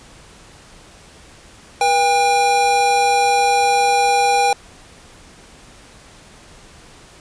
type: tone pair together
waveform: square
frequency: 485.2 / 802.1 Hz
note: B4 / G5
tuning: -31 / +40 cents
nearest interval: major sixth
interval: 871 cents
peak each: -22 / -14 dBFS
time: 1.81-4.53 s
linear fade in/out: 2 ms
effects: pink hiss -44 dBFS RMS until 7.2 s + resampled to 22050 Hz